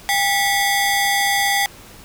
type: ring-modulated tone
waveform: sawtooth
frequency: 1381 Hz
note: F6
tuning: 20 cents flat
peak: -9 dBFS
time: 0.09-1.66 s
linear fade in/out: 0 ms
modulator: 581 Hz
effects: pink hiss -42 dBFS RMS until 2.04 s